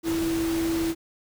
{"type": "tone in noise", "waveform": "sine", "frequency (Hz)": 329.6, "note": "E4", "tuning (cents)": 0, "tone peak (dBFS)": -23, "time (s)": [0.03, 0.95], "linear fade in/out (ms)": 50, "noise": "pink", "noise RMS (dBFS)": -34, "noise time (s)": [0.03, 0.95], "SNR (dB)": 8, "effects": []}